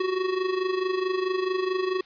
square tone with amplitude modulation, 372.4 Hz, F#4, 11 cents sharp, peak -22 dBFS, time 0-2.01 s, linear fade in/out 5 ms, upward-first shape sine, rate 24.6 Hz, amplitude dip 65%, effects white hiss -54 dBFS RMS until 2.05 s + resampled to 11025 Hz

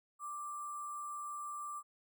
sine tone with sample-and-hold, 1177 Hz, D6, 3 cents sharp, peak -40 dBFS, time 0.19-1.83 s, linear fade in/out 50 ms, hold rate 8820 Hz, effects none

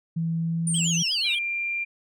sine tone with pitch glide, 164.81 to 166.44 Hz, E3 to E3, 0 to +17 cents, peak -23 dBFS, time 0.16-1.03 s, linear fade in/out 10 ms, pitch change +17 cents, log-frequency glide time 0.38-0.66 s
sine exponential sweep, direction down, 9397 to 3567 Hz, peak -24 dBFS, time 0.67-1.35 s, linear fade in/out 2 ms
triangle tone with vibrato, 2960 Hz, F#7, in tune, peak -25 dBFS, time 0.74-1.39 s, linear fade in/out 5 ms, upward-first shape triangle, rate 8.3 Hz, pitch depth 210 cents each way
sine tone, 2382 Hz, D7, 24 cents sharp, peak -25 dBFS, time 1.24-1.85 s, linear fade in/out 20 ms
effects tanh soft clip ceiling -13 dBFS

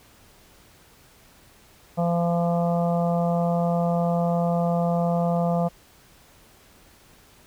harmonic tone, 171.4 Hz, F3, 32 cents flat, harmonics 1 / 3 / 4 / 5 / 6 / 7, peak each -22 / -27 / -26 / -35 / -39 / -38 dBFS, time 1.97-5.69 s, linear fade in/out 20 ms, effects pink hiss -54 dBFS RMS until 7.46 s

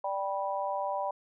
sine chord, G major, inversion second, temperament just, 588 / 784 / 980 Hz, D5 / G5 / B5, +2 / 0 / -14 cents, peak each -34 dBFS, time 0.04-1.11 s, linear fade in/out 5 ms, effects none

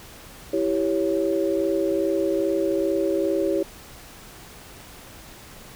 sine chord, C# diminished, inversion first, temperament equal, 329.6 / 392 / 554.4 Hz, E4 / G4 / C#5, 0 / 0 / 0 cents, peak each -24 / -24 / -25 dBFS, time 0.53-3.63 s, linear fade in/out 5 ms, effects pink hiss -44 dBFS RMS until 5.75 s

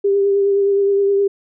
sine tone with vibrato, 398.3 Hz, G4, 28 cents sharp, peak -12 dBFS, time 0.04-1.28 s, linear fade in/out 10 ms, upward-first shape triangle, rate 9.6 Hz, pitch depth 25 cents each way, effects none

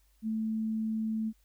sine tone, 220 Hz, A3, in tune, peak -29 dBFS, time 0.22-1.33 s, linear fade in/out 50 ms, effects added 50 Hz sine -64 dBFS peak until 1.44 s + white hiss -72 dBFS RMS until 1.44 s

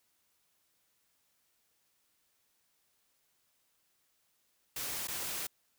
white noise with dropouts, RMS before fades -38 dBFS, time 4.76-5.47 s, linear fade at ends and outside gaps 5 ms, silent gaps 5.073-5.082 s, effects white hiss -75 dBFS RMS until 5.78 s

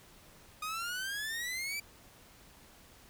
sawtooth exponential sweep, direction up, 1230 to 2349 Hz, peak -32 dBFS, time 0.62-1.8 s, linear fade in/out 5 ms, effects pink hiss -58 dBFS RMS until 3.09 s

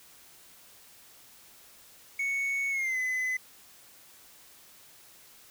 triangle tone with pitch glide, 2217 to 2021 Hz, C#7 to B6, 0 to +39 cents, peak -26 dBFS, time 2.19-3.37 s, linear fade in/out 5 ms, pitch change -161 cents, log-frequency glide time 2.7-2.98 s, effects white hiss -55 dBFS RMS until 5.5 s

